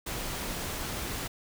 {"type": "noise", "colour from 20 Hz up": "pink", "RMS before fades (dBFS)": -35, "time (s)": [0.06, 1.28], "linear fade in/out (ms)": 10, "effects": []}